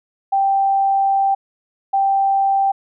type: tone pair in turn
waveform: sine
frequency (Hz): 784 / 784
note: G5 / G5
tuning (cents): 0 / 0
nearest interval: unison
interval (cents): 0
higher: neither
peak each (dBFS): -13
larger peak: neither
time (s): 0.32-1.35 / 1.93-2.72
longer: first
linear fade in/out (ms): 10
effects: none